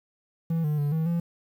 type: tone with pitch steps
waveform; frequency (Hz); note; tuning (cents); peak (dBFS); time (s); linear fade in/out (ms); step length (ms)
triangle; 164.6 / 150 / 145.1 / 160.1 / 170.1; E3 / D3 / D3 / D#3 / F3; -2 / +37 / -21 / +50 / -45; -21; 0.5-1.2; 5; 140
effects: 9-bit